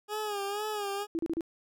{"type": "tone with vibrato", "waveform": "20% pulse", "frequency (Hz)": 412.6, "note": "G#4", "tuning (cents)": -11, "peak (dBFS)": -27, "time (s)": [0.08, 1.07], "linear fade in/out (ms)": 50, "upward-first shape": "sine", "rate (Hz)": 2.1, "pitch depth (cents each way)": 70}
{"type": "tone bursts", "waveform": "sine", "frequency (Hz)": 329.8, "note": "E4", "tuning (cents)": 1, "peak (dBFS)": -28, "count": 4, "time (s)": [1.15, 1.408], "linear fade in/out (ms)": 0, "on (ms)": 39, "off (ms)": 34}
{"effects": []}